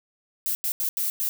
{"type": "noise bursts at uneven times", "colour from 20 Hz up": "violet", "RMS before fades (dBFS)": -26, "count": 5, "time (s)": [[0.46, 0.55], [0.64, 0.72], [0.8, 0.89], [0.97, 1.1], [1.2, 1.29]], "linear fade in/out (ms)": 0, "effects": []}